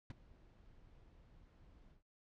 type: noise with ADSR envelope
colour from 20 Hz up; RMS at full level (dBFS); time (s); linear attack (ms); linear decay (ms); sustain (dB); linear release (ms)
brown; -41; 0.1-2.03; 4; 17; -22; 120
effects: low-pass 5000 Hz 12 dB/octave